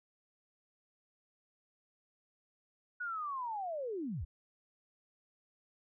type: linear sweep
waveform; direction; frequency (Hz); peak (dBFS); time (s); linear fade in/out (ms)
sine; down; 1480 to 49.93; -36; 3-4.25; 10
effects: none